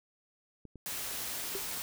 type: clicks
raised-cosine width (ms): 3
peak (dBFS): -35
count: 2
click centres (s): 0.653 / 0.757
type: noise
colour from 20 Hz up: white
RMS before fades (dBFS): -38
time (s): 0.86-1.82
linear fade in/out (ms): 0
type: tone with exponential decay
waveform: sine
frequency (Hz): 392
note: G4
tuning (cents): 0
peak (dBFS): -32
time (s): 1.55-1.66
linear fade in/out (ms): 0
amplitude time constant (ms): 22
effects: none